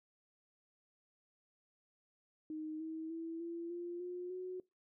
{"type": "tone with pitch steps", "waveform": "sine", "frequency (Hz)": [311.1, 319.8, 328.8, 338.1, 347.6, 357.4, 367.4], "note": ["D#4", "D#4", "E4", "E4", "F4", "F4", "F#4"], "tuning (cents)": [0, 48, -4, 44, -8, 40, -12], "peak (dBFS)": -40, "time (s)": [2.5, 4.6], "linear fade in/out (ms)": 2, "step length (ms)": 300, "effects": ["noise-tail reverb RT60 0.2 s tail -22 dB re dry"]}